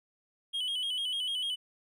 triangle tone with vibrato, 3118 Hz, G7, 10 cents flat, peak -29 dBFS, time 0.53-1.56 s, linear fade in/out 20 ms, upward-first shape square, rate 6.7 Hz, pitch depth 71 cents each way, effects none

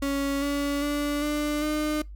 35% pulse tone with pitch steps, 278.5 / 284.5 / 290.7 / 296.9 / 303.4 Hz, C#4 / C#4 / D4 / D4 / D#4, +8 / +45 / -18 / +19 / -44 cents, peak -23 dBFS, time 0.02-2.02 s, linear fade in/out 5 ms, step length 400 ms, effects noise-tail reverb RT60 0.2 s tail -23 dB re dry + added 50 Hz sine -38 dBFS peak until 2.15 s

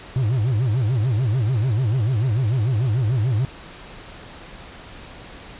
triangle tone with vibrato, 117.3 Hz, A#2, 11 cents sharp, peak -15 dBFS, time 0.16-3.45 s, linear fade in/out 0 ms, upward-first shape sine, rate 6.8 Hz, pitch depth 250 cents each way, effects pink hiss -40 dBFS RMS until 5.59 s + resampled to 8000 Hz

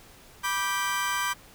30% pulse chord, G major, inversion first, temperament just, 980 / 1176 / 1568 Hz, B5 / D6 / G6, -14 / +2 / 0 cents, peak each -28 dBFS, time 0.43-1.34 s, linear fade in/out 20 ms, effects pink hiss -52 dBFS RMS until 1.54 s

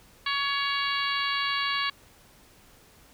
harmonic tone with a mistuned harmonic, 561 Hz, C#5, 21 cents sharp, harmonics 2 / 3 / 4 / 5 / 6 / 7 / 8, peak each -30 / -32 / -33 / -34 / -35 / -35 / -36 dBFS, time 0.26-1.9 s, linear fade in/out 5 ms, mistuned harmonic 6, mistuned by -16 cents, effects pink hiss -56 dBFS RMS until 3.13 s

